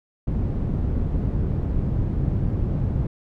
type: low-pass noise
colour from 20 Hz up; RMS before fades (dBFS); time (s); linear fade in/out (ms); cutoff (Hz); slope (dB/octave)
white; -23; 0.27-3.07; 5; 130; 12
effects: none